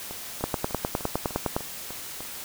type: two click trains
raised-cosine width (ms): 1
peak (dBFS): -23 / -10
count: 8 / 12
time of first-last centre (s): 0.11-2.206 / 0.44-1.565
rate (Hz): 3.34 / 9.78
effects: white hiss -38 dBFS RMS until 2.44 s